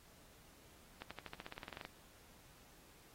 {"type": "accelerating click train", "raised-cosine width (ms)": 0.3, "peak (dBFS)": -30, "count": 15, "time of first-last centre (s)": [1.02, 1.851], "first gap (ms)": 86, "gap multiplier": 0.94, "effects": ["pink hiss -64 dBFS RMS until 3.14 s", "AAC 48 kbps"]}